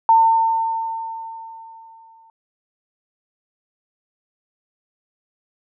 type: tone with exponential decay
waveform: sine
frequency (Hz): 903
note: A5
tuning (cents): +45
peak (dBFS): -8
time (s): 0.09-2.3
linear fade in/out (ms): 1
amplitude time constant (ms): 480
effects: none